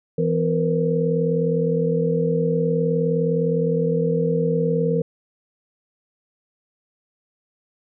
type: tone cluster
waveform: sine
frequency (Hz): 164.9 / 252.9 / 462.5 / 502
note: E3 / B3 / A#4 / B4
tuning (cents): +1 / +41 / -14 / +28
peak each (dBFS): -21 / -29 / -21 / -27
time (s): 0.18-5.02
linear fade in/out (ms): 5
effects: none